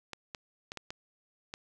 clicks, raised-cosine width 0.2 ms, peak -22 dBFS, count 6, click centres 0.133 / 0.348 / 0.719 / 0.773 / 0.905 / 1.539 s, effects none

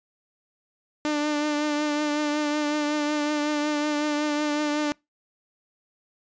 sawtooth tone with vibrato, 297.8 Hz, D4, 24 cents sharp, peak -19 dBFS, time 1.05-4.92 s, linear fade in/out 0 ms, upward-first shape triangle, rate 5.4 Hz, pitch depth 32 cents each way, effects noise-tail reverb RT60 0.2 s tail -25 dB re dry + resampled to 16000 Hz

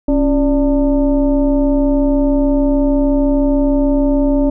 sine tone with frequency modulation, 276.8 Hz, C#4, 2 cents flat, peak -10 dBFS, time 0.08-4.5 s, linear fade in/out 5 ms, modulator 310 Hz, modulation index 0.92, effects none

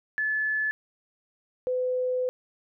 sine tone pair in turn, 1728 / 505.2 Hz, A6 / B4, -32 / +39 cents, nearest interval octave + major sixth, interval 2129 cents, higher first, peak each -24 / -24 dBFS, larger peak neither, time 0.18-0.71 / 1.67-2.29 s, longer second, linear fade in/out 0 ms, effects none

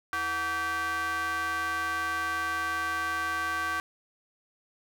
square ring-modulated tone, 204.3 Hz, G#3, 28 cents flat, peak -26 dBFS, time 0.13-3.8 s, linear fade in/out 0 ms, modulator 1350 Hz, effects none

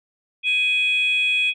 sine tone pair together, 2503 / 3341 Hz, D#7 / G#7, +10 / +10 cents, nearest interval perfect fourth, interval 500 cents, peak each -17 / -23 dBFS, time 0.43-1.54 s, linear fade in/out 50 ms, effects tanh soft clip ceiling -11 dBFS

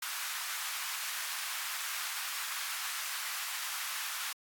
pink high-pass noise, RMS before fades -38 dBFS, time 0.02-4.33 s, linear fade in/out 5 ms, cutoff 1100 Hz, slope 24 dB/octave, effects AAC 64 kbps

